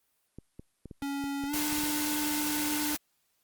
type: clicks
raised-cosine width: 3 ms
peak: -30 dBFS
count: 11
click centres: 0.386 / 0.595 / 0.857 / 0.912 / 1.023 / 1.24 / 1.438 / 1.543 / 1.727 / 1.784 / 1.836 s
type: tone with pitch glide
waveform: square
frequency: 280 to 298.4 Hz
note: C#4 to D4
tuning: +18 to +28 cents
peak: -32 dBFS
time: 1.02-2.95 s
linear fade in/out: 2 ms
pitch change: +110 cents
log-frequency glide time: 1.47-1.54 s
type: noise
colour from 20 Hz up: white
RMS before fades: -33 dBFS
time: 1.53-2.97 s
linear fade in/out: 10 ms
effects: white hiss -74 dBFS RMS until 3.43 s + Opus 32 kbps